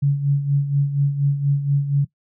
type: tone with tremolo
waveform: sine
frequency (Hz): 141.4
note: C#3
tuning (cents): +35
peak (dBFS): -13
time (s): 0.02-2.05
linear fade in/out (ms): 10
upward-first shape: sine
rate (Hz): 4.2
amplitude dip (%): 65
effects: noise-tail reverb RT60 0.1 s tail -19 dB re dry